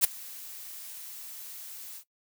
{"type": "noise with ADSR envelope", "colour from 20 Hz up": "blue", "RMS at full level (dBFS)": -19, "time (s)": [0.01, 2.04], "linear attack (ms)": 33, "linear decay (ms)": 9, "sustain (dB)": -24, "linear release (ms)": 74, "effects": ["noise-tail reverb RT60 0.1 s tail -17 dB re dry"]}